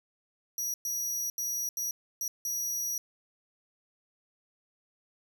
sawtooth tone bursts at uneven times, 5790 Hz, F#8, 38 cents flat, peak -28 dBFS, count 6, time 0.58-0.74 / 0.85-1.3 / 1.38-1.69 / 1.77-1.91 / 2.21-2.28 / 2.45-2.98 s, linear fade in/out 2 ms, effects 11-bit

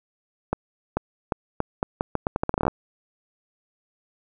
accelerating click train, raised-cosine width 1 ms, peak -8 dBFS, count 18, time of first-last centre 0.53-2.68 s, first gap 440 ms, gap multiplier 0.8, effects none

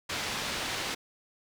white low-pass noise, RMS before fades -34 dBFS, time 0.09-0.95 s, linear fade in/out 10 ms, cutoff 4200 Hz, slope 12 dB/octave, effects none

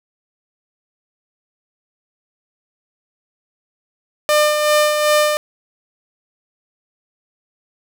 sawtooth tone with tremolo, 600 Hz, D5, 37 cents sharp, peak -7 dBFS, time 4.29-5.37 s, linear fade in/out 0 ms, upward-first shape sine, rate 2.6 Hz, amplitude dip 45%, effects none

